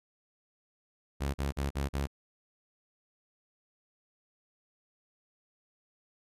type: tone bursts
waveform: sawtooth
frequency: 69.6 Hz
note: C#2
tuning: 8 cents sharp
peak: -26 dBFS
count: 5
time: 1.2-2.072 s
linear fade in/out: 20 ms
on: 140 ms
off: 43 ms
effects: resampled to 32000 Hz